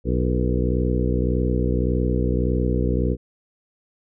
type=harmonic tone with a mistuned harmonic; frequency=61.74 Hz; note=B1; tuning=in tune; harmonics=1 / 2 / 3 / 4 / 5 / 6 / 7 / 8; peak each=-22 / -25 / -27 / -28 / -29 / -30 / -30 / -31 dBFS; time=0.04-3.17 s; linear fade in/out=50 ms; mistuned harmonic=7; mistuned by=+54 cents; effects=none